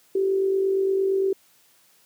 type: tone with amplitude modulation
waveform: sine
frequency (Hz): 386.3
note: G4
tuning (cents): -25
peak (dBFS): -17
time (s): 0.15-1.33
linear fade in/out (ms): 5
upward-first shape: sine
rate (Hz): 48.7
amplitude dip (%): 45
effects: white hiss -59 dBFS RMS until 2.05 s + high-pass 100 Hz 12 dB/octave